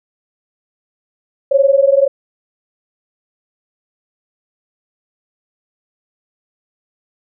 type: tone pair together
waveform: sine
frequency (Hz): 540 / 561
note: C#5 / C#5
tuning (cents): -45 / +21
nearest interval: minor second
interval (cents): 66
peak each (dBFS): -11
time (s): 1.51-2.08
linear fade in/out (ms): 10
effects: none